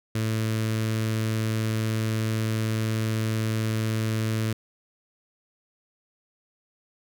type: tone with notch filter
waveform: sawtooth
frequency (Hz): 110.5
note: A2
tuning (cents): +8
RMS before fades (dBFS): -26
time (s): 0.15-4.53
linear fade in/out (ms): 5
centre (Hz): 810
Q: 1.2
effects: none